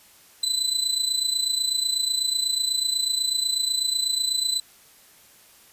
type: tone with amplitude modulation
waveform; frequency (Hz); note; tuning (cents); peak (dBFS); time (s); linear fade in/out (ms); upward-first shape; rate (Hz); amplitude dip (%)
30% pulse; 4015; B7; +28; -16; 0.43-4.6; 5; sine; 28.1; 70
effects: white hiss -53 dBFS RMS until 5.72 s + resampled to 32000 Hz